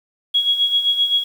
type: tone with tremolo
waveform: sine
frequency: 3322 Hz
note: G#7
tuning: in tune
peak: -12 dBFS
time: 0.34-1.24 s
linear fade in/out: 10 ms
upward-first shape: sine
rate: 7.7 Hz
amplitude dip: 65%
effects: 7-bit